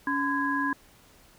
sine tone cluster, 281.6 / 1018 / 1654 Hz, C#4 / C6 / G#6, +27 / -48 / -8 cents, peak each -29 dBFS, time 0.07-0.73 s, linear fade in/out 2 ms, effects pink hiss -57 dBFS RMS until 1.38 s

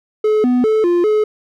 triangle tone with pitch steps, 428.8 / 248.4 / 435.6 / 349 / 426.9 Hz, A4 / B3 / A4 / F4 / G#4, -45 / +10 / -17 / -1 / +48 cents, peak -9 dBFS, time 0.24-1.24 s, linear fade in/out 5 ms, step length 200 ms, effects none

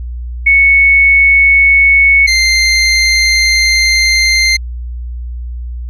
sine / 25% pulse tone pair in turn, 2213 / 2090 Hz, C#7 / C7, -3 / -2 cents, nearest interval minor second, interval 99 cents, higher first, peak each -4 dBFS, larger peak neither, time 0.46-2.27 / 2.27-4.57 s, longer second, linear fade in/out 10 ms, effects added 60 Hz sine -19 dBFS peak until 5.89 s + resampled to 22050 Hz

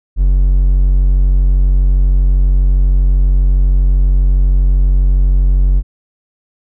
triangle tone, 46.25 Hz, F#1, in tune, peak -5 dBFS, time 0.16-5.83 s, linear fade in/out 50 ms, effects none

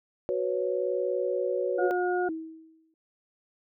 sine chord, F# suspended fourth, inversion none, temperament equal, 370 / 493.9 / 554.4 Hz, F#4 / B4 / C#5, 0 / 0 / 0 cents, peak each -30 dBFS, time 0.29-1.91 s, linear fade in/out 0 ms
harmonic tone, 359.8 Hz, F#4, 48 cents flat, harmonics 1 / 2 / 4, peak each -26 / -30 / -34 dBFS, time 1.78-2.29 s, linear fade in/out 10 ms
sine tone with exponential decay, 321.4 Hz, E4, 44 cents flat, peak -28 dBFS, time 2.29-2.94 s, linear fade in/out 1 ms, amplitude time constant 140 ms
effects none

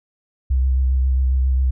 sine tone with vibrato, 65 Hz, C2, 11 cents flat, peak -14 dBFS, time 0.5-1.71 s, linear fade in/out 10 ms, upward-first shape sine, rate 7.4 Hz, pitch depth 28 cents each way, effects none

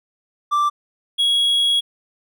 triangle tone pair in turn, 1174.7 / 3323 Hz, D6 / G#7, 0 / 0 cents, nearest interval octave + tritone, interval 1800 cents, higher second, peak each -13 dBFS, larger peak neither, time 0.51-0.7 / 1.18-1.81 s, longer second, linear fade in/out 20 ms, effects none

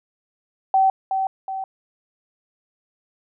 sine tone with echo, 768 Hz, G5, 36 cents flat, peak -13 dBFS, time 0.74-0.9 s, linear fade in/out 2 ms, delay 370 ms, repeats 2, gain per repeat -6 dB, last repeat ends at 1.64 s, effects none

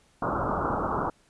white low-pass noise, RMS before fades -28 dBFS, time 0.22-1.1 s, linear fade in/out 5 ms, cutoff 1400 Hz, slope 96 dB/octave, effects pink hiss -63 dBFS RMS until 1.29 s + resampled to 24000 Hz

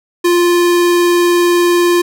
square tone with vibrato, 349.2 Hz, F4, in tune, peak -9 dBFS, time 0.24-2.02 s, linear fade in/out 10 ms, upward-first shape sine, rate 20 Hz, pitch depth 11 cents each way, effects none

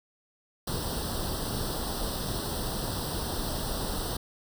pink noise with comb filter, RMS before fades -32 dBFS, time 0.67-4.17 s, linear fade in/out 5 ms, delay 0.22 ms, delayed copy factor +0.9, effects none

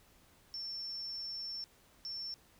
sine tone bursts at uneven times, 5410 Hz, E8, 44 cents sharp, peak -39 dBFS, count 2, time 0.54-1.64 / 2.05-2.34 s, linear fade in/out 0 ms, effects pink hiss -65 dBFS RMS until 2.59 s

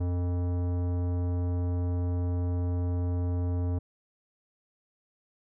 sine tone with tanh clipping, 88.5 Hz, F2, 23 cents sharp, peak -28 dBFS, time 0-3.79 s, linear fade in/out 10 ms, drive 16 dB, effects none

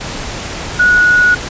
sine tone in noise, 1461 Hz, F#6, 22 cents flat, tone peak -6 dBFS, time 0.79-1.35 s, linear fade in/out 10 ms, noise pink, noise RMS -23 dBFS, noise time 0-1.49 s, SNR +14 dB, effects resampled to 16000 Hz

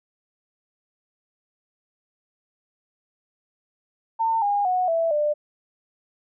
sine tone with pitch steps, 903 / 813.8 / 733.5 / 661 / 595.8 Hz, A5 / G#5 / F#5 / E5 / D5, +45 / -35 / -15 / +5 / +25 cents, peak -19 dBFS, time 4.19-5.34 s, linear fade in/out 20 ms, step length 230 ms, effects none

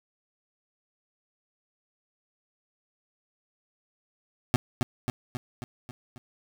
25% pulse tone with echo, 123.3 Hz, B2, 2 cents flat, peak -15 dBFS, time 4.54-4.56 s, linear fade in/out 0 ms, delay 270 ms, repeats 6, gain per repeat -4 dB, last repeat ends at 6.18 s, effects none

